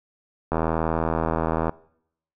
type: click train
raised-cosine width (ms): 1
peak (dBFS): -9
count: 96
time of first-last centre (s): 0.52-1.694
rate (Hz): 80.9
effects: noise-tail reverb RT60 0.7 s tail -22 dB re dry